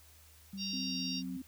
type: tone with pitch glide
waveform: sine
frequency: 194.6 to 183.89 Hz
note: G3 to F#3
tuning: -12 to -10 cents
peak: -40 dBFS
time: 0.53-1.37 s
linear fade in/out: 5 ms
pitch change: -98 cents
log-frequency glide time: 0.74-0.96 s
type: harmonic tone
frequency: 931 Hz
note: A#5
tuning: 2 cents flat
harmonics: 3 / 4 / 5 / 6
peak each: -44 / -45 / -41 / -40 dBFS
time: 0.57-1.23 s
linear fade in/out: 50 ms
type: tone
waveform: sine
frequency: 261.6 Hz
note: C4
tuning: in tune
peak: -39 dBFS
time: 0.73-1.42 s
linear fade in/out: 5 ms
effects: added 77 Hz sine -60 dBFS peak until 1.47 s + white hiss -61 dBFS RMS until 1.47 s